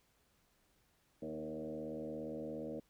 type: tone with frequency modulation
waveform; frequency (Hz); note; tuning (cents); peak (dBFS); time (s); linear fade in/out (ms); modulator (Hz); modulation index
sine; 392; G4; 0; -40; 1.22-2.8; 5; 77.2; 2.6
effects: pink hiss -74 dBFS RMS until 2.89 s